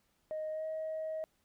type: tone with pitch glide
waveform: sine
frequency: 622.3 to 632.4 Hz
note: D#5 to D#5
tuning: 0 to +28 cents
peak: -34 dBFS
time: 0.31-1.24 s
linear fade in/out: 0 ms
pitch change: +28 cents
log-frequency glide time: 0.51-0.65 s
effects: tanh soft clip ceiling -32 dBFS + pink hiss -75 dBFS RMS until 1.44 s